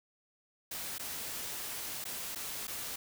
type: noise with dropouts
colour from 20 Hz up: white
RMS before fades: -40 dBFS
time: 0.71-2.96 s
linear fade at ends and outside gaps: 5 ms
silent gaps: 0.983-0.994 / 2.042-2.052 / 2.35-2.357 / 2.671-2.678 s
effects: none